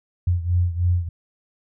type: beating tone pair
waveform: sine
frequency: 87.31 / 90.51 Hz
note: F2 / F#2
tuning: 0 / -38 cents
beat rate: 3.2 Hz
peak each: -19 / -23 dBFS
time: 0.27-1.09 s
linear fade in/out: 5 ms
effects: none